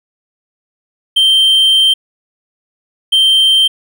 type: tone pair in turn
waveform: triangle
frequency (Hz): 3136 / 3136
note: G7 / G7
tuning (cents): 0 / 0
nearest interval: unison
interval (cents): 0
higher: neither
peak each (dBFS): -5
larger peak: neither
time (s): 1.16-1.94 / 3.12-3.68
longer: first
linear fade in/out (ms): 10
effects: none